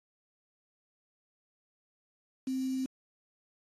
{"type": "tone with quantisation", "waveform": "sine", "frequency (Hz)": 261.6, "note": "C4", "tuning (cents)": 0, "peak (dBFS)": -30, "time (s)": [2.47, 2.86], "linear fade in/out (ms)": 5, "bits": 8, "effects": ["AAC 32 kbps"]}